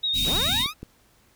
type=tone with vibrato; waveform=sine; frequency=3744 Hz; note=A#7; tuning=7 cents sharp; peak=-22 dBFS; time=0.03-0.67 s; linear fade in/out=10 ms; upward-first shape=triangle; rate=9.7 Hz; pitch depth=43 cents each way
type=band-stop noise; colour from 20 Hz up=pink; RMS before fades=-29 dBFS; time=0.13-0.66 s; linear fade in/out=50 ms; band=290 to 2300 Hz; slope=96 dB/octave
type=linear sweep; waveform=15% pulse; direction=up; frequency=34.65 to 1316 Hz; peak=-23 dBFS; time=0.23-0.74 s; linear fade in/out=50 ms
type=click train; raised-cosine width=3 ms; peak=-23 dBFS; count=4; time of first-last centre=0.32-0.83 s; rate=5.88 Hz
effects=pink hiss -60 dBFS RMS until 1.35 s